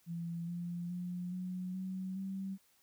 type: tone with pitch steps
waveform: sine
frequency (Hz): 169.1 / 173.55 / 178.12 / 182.81 / 187.63 / 192.57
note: E3 / F3 / F3 / F#3 / F#3 / G3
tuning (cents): +44 / -11 / +34 / -21 / +24 / -31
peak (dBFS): -37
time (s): 0.06-2.58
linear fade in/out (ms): 50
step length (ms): 420
effects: white hiss -70 dBFS RMS until 2.82 s